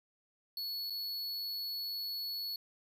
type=tone with dropouts; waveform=square; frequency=4398 Hz; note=C#8; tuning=14 cents flat; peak=-37 dBFS; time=0.57-2.56 s; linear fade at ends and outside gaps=2 ms; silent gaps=0.899-0.904 s; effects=none